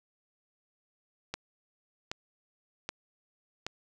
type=click train; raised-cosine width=0.2 ms; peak=-17 dBFS; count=4; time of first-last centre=1.34-3.666 s; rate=1.29 Hz; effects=none